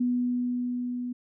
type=tone with level ramp; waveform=sine; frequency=246.1 Hz; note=B3; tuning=6 cents flat; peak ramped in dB=-22 to -30 dBFS; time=0-1.13 s; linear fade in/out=10 ms; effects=none